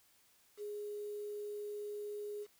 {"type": "tone with quantisation", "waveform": "sine", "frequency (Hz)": 415.3, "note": "G#4", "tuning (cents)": 0, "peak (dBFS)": -40, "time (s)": [0.57, 2.47], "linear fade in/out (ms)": 50, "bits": 10, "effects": ["white hiss -69 dBFS RMS until 2.59 s"]}